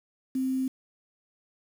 sine tone with quantisation, 261.6 Hz, C4, in tune, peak -25 dBFS, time 0.35-0.68 s, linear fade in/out 5 ms, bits 8, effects none

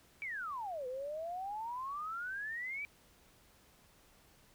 sine exponential two-way sweep, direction down then up, 2349 to 493.9 to 2349 Hz, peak -38 dBFS, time 0.22-2.85 s, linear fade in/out 0 ms, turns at 0.87 s, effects pink hiss -65 dBFS RMS until 4.54 s

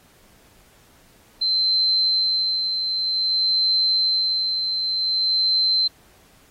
sine tone with tremolo, 4096 Hz, C8, 38 cents flat, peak -16 dBFS, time 1.41-5.88 s, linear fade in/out 10 ms, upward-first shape sine, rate 0.53 Hz, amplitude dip 45%, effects pink hiss -55 dBFS RMS until 6.5 s + AAC 48 kbps

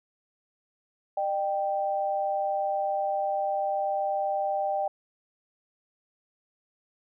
sine tone pair together, 604.5 / 784 Hz, D5 / G5, +50 / 0 cents, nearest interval perfect fourth, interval 450 cents, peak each -29 / -27 dBFS, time 1.17-4.88 s, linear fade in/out 5 ms, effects none

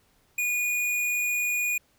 square tone, 2451 Hz, D#7, 27 cents flat, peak -25 dBFS, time 0.38-1.78 s, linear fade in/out 5 ms, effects pink hiss -65 dBFS RMS until 1.98 s

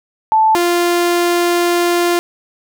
sine / sawtooth tone pair in turn, 877 / 348 Hz, A5 / F4, -6 / -6 cents, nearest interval octave + major third, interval 1600 cents, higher first, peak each -8 dBFS, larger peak neither, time 0.32-0.55 / 0.55-2.19 s, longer second, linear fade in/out 0 ms, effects none

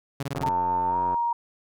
sawtooth tone bursts, 138.59 Hz, C#3, in tune, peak -23 dBFS, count 6, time 0.2-0.49 s, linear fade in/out 5 ms, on 30 ms, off 22 ms
click train, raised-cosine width 1 ms, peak -20 dBFS, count 72, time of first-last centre 0.35-1.143 s, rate 89.5 Hz
sine tone with pitch glide, 901 to 941.4 Hz, A5 to A#5, +41 to +17 cents, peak -22 dBFS, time 0.43-1.33 s, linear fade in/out 5 ms, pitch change +76 cents, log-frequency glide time 0.88-0.96 s
effects none

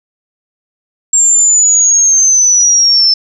sine linear sweep, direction down, 7459 to 5274 Hz, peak -5 dBFS, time 1.13-3.14 s, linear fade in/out 5 ms, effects none

